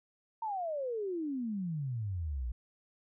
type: exponential sweep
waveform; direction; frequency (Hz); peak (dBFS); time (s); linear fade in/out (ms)
sine; down; 923 to 56; -33; 0.42-2.52; 5
effects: none